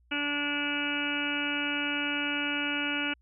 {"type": "harmonic tone", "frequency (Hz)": 290, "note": "D4", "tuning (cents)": -22, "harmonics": [1, 2, 3, 4, 5, 6, 7, 8, 9, 10], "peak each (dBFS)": [-34, -43, -42, -46, -34, -43, -46, -35, -36, -35], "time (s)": [0.11, 3.14], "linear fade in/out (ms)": 10, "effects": ["added 60 Hz sine -61 dBFS peak until 3.21 s"]}